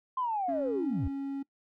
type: linear sweep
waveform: sine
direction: down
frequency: 1053 to 58.27 Hz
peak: -28 dBFS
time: 0.17-1.08 s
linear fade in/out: 5 ms
type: tone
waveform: triangle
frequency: 275.6 Hz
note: C#4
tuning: 10 cents flat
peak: -30 dBFS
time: 0.48-1.43 s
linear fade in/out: 10 ms
effects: noise-tail reverb RT60 0.1 s tail -22 dB re dry + tanh soft clip ceiling -21 dBFS